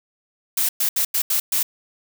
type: noise bursts at uneven times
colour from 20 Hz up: blue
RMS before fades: -20 dBFS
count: 6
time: 0.57-0.69 / 0.8-0.89 / 0.96-1.05 / 1.14-1.22 / 1.3-1.4 / 1.52-1.63 s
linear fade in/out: 5 ms
effects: none